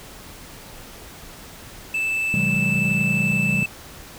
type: tone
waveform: triangle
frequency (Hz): 2637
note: E7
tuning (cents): 0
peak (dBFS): -19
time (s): 1.94-3.66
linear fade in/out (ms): 5
type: chord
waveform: triangle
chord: G# minor seventh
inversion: first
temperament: just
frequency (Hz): 124.59 / 155.74 / 186.89 / 207.7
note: B2 / D#3 / F#3 / G#3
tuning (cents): +16 / +2 / +18 / 0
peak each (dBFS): -26 / -24 / -23 / -24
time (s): 2.34-3.63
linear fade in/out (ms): 0
effects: pink hiss -41 dBFS RMS until 4.18 s